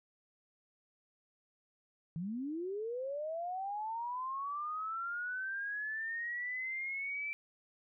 sine linear sweep, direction up, 155.56 to 2338 Hz, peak -36 dBFS, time 2.16-7.33 s, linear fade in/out 0 ms, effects none

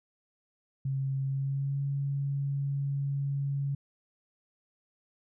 sine tone with pitch glide, 135.3 to 139.67 Hz, C#3 to C#3, -42 to +13 cents, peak -28 dBFS, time 0.85-3.75 s, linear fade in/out 5 ms, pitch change +55 cents, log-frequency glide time 1.24-1.81 s, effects none

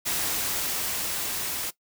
white noise with level ramp, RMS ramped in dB -27 to -31 dBFS, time 0.05-1.71 s, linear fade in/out 20 ms, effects noise-tail reverb RT60 0.1 s tail -18 dB re dry

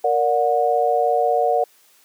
sine chord, Bb augmented, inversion none, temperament just, 466.2 / 582.7 / 728.4 Hz, Bb4 / D5 / F#5, 0 / -14 / -27 cents, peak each -20 / -21 / -18 dBFS, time 0.04-1.64 s, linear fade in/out 5 ms, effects white hiss -55 dBFS RMS until 2.04 s + high-pass 300 Hz 12 dB/octave

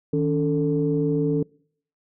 sine tone cluster, 157.2 / 283.9 / 443.8 Hz, D#3 / C#4 / A4, +18 / +41 / +15 cents, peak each -23 dBFS, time 0.13-1.43 s, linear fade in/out 5 ms, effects noise-tail reverb RT60 0.6 s tail -26 dB re dry + tanh soft clip ceiling -10 dBFS

